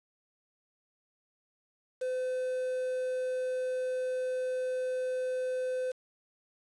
triangle tone with quantisation, 510 Hz, C5, 44 cents flat, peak -28 dBFS, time 2.01-5.92 s, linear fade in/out 10 ms, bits 8, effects resampled to 22050 Hz

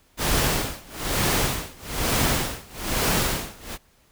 pink noise with tremolo, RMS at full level -21 dBFS, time 0.17-3.78 s, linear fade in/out 50 ms, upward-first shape sine, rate 1.1 Hz, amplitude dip 95%, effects pink hiss -60 dBFS RMS until 4.11 s

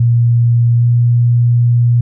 sine tone with pitch glide, 118.4 to 119.78 Hz, A#2 to A#2, +27 to +47 cents, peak -7 dBFS, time 0-2.01 s, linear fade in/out 5 ms, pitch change +20 cents, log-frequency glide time 0.77-0.85 s, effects none

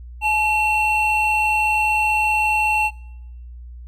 triangle tone pair together, 855 / 2714 Hz, A5 / E7, -50 / +50 cents, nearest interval octave + minor sixth, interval 2000 cents, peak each -17 dBFS, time 0.21-2.91 s, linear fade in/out 50 ms, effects noise-tail reverb RT60 0.9 s tail -25 dB re dry + added 60 Hz sine -34 dBFS peak until 3.87 s

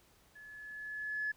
sine tone with level ramp, 1711 Hz, A6, 49 cents flat, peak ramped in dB -51 to -31 dBFS, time 0.35-1.32 s, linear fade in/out 10 ms, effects tanh soft clip ceiling -27 dBFS + pink hiss -66 dBFS RMS until 1.36 s

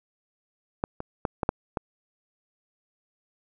clicks, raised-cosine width 1 ms, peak -11 / -19 / -11 / -11 / -7 / -13 dBFS, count 6, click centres 0.839 / 1.004 / 1.252 / 1.432 / 1.491 / 1.772 s, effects none

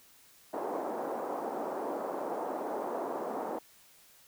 white band-pass noise, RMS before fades -36 dBFS, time 0.53-3.59 s, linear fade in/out 10 ms, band 270 to 880 Hz, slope 24 dB/octave, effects white hiss -60 dBFS RMS until 4.27 s

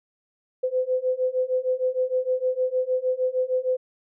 sine beating tone pair, 507 / 513.5 Hz, B4 / C5, +45 / -33 cents, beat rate 6.5 Hz, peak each -25 / -24 dBFS, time 0.63-3.77 s, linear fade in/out 10 ms, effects none

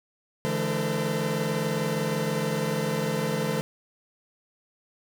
40% pulse tone cluster, 146.8 / 166.5 / 213.2 / 451.9 / 512 Hz, D3 / E3 / G#3 / A4 / C5, 0 / +18 / +46 / +46 / -38 cents, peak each -31 dBFS, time 0.45-3.61 s, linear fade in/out 0 ms, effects none

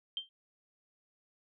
sine tone with exponential decay, 3153 Hz, G7, 9 cents sharp, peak -30 dBFS, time 0.17-0.29 s, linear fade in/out 1 ms, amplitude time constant 26 ms, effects none

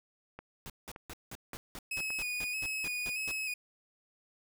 click train, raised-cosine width 0.5 ms, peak -29 dBFS, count 4, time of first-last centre 0.39-2.104 s, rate 1.75 Hz
pink noise bursts, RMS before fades -44 dBFS, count 13, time 0.66-3.314 s, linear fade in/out 0 ms, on 38 ms, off 180 ms
40% pulse tone with vibrato, 2518 Hz, D#7, 20 cents sharp, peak -33 dBFS, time 1.91-3.54 s, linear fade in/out 5 ms, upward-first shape square, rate 1.6 Hz, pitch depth 36 cents each way
effects none

